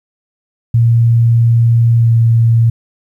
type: tone with pitch glide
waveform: sine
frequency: 116.54 to 115.2 Hz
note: A#2 to A#2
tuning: 0 to -20 cents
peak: -6 dBFS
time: 0.74-2.7 s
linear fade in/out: 5 ms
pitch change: -20 cents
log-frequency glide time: 1.98-2.1 s
effects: 8-bit